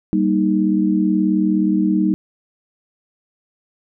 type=chord; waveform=sine; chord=Eb major; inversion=first; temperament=equal with one note detuned; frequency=194.31 / 233.1 / 311.1 Hz; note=G3 / Bb3 / Eb4; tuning=-15 / 0 / 0 cents; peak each=-17 / -22 / -17 dBFS; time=0.13-2.14 s; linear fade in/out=0 ms; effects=none